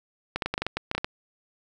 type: clicks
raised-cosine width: 0.3 ms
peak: -11 dBFS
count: 12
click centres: 0.36 / 0.422 / 0.46 / 0.54 / 0.579 / 0.62 / 0.666 / 0.77 / 0.914 / 0.95 / 0.98 / 1.045 s
effects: 8-bit